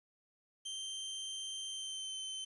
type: tone with pitch glide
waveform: sawtooth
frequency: 3136 to 3086 Hz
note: G7 to G7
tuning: 0 to -28 cents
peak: -37 dBFS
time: 0.65-2.45 s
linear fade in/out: 10 ms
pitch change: -28 cents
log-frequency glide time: 1.68-2.15 s
effects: resampled to 24000 Hz + 11-bit